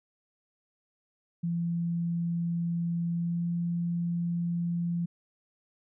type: tone with pitch glide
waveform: sine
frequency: 170 to 171.58 Hz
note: F3 to F3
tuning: -46 to -30 cents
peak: -27 dBFS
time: 1.43-5.06 s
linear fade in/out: 10 ms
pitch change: +16 cents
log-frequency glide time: 3.11-3.47 s
effects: none